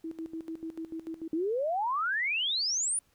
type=tone with tremolo; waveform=sine; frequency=324.7 Hz; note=E4; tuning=26 cents flat; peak=-34 dBFS; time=0.04-1.28 s; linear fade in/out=5 ms; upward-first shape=square; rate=6.8 Hz; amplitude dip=80%
type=exponential sweep; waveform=sine; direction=up; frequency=304.4 to 9900 Hz; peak=-27 dBFS; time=1.33-2.99 s; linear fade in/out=2 ms
effects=pink hiss -69 dBFS RMS until 3.14 s